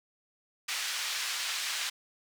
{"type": "band-pass noise", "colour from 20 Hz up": "white", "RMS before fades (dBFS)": -34, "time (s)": [0.68, 1.9], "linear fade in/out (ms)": 10, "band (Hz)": [1400, 5200], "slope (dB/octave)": 12, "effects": []}